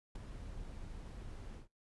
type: noise with ADSR envelope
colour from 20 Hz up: brown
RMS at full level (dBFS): -38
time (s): 0.15-1.68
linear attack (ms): 8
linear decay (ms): 5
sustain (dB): -9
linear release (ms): 120
effects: noise-tail reverb RT60 0.2 s tail -24 dB re dry + resampled to 24000 Hz

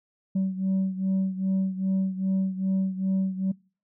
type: beating tone pair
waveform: sine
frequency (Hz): 190 / 192.5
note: F#3 / G3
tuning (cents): +46 / -31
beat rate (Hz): 2.5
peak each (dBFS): -23 / -27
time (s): 0.35-3.52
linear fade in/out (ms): 10
effects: noise-tail reverb RT60 0.4 s tail -26 dB re dry + tanh soft clip ceiling -20 dBFS

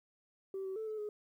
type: tone with pitch steps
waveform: sine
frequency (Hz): 386 / 381.1 / 439.8 / 432.3 / 419.6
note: G4 / G4 / A4 / A4 / G#4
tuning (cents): -27 / -49 / -1 / -31 / +18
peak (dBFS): -36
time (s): 0.54-1.09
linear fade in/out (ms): 2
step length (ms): 110
effects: tanh soft clip ceiling -34 dBFS + 12-bit

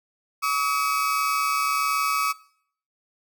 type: tone pair together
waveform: 35% pulse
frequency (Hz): 1137.6 / 1279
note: C#6 / D#6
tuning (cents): +45 / +47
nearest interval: major second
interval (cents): 202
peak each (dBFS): -23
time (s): 0.42-2.33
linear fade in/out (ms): 20
effects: noise-tail reverb RT60 0.6 s tail -21 dB re dry

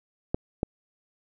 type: clicks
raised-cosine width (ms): 2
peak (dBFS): -11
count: 2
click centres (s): 0.345 / 0.631
effects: none

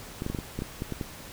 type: clicks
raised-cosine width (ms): 3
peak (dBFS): -18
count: 10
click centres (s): 0.221 / 0.264 / 0.3 / 0.348 / 0.388 / 0.59 / 0.621 / 0.821 / 0.923 / 1.012
effects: pink hiss -44 dBFS RMS until 1.32 s

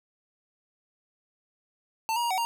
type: tone with pitch steps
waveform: square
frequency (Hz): 893 / 952 / 943 / 753 / 933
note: A5 / A#5 / A#5 / F#5 / A#5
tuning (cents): +25 / +36 / +20 / +30 / +1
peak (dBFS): -26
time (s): 2.09-2.45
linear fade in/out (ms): 0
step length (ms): 72
effects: none

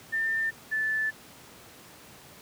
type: tone pair in turn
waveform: sine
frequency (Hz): 1796 / 1750.9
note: A6 / A6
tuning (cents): +35 / -9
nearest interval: unison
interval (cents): 44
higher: first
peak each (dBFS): -25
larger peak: neither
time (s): 0.12-0.51 / 0.71-1.11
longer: second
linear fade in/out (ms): 20
effects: pink hiss -50 dBFS RMS until 2.41 s + high-pass 100 Hz 12 dB/octave

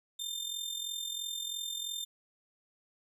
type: tone with amplitude modulation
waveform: sawtooth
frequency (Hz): 3600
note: A7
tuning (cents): +39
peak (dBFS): -30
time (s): 0.19-2.05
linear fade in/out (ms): 10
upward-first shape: sine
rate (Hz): 43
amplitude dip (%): 65
effects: none

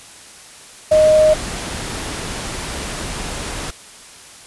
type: tone in noise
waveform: sine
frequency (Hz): 620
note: D#5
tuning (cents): -6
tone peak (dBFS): -8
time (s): 0.91-1.34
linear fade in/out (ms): 10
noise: pink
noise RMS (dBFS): -26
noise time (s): 0.91-3.71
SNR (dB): +15
effects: white hiss -40 dBFS RMS until 4.46 s + resampled to 24000 Hz

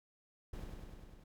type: noise with echo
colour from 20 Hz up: brown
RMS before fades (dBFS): -45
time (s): 0.53-0.64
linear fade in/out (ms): 5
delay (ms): 100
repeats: 6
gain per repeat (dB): -2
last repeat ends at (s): 1.24
effects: none

